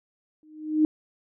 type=tone with exponential growth; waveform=sine; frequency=308.4 Hz; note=D#4; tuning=15 cents flat; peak=-14 dBFS; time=0.43-0.85 s; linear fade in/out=1 ms; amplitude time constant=90 ms; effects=none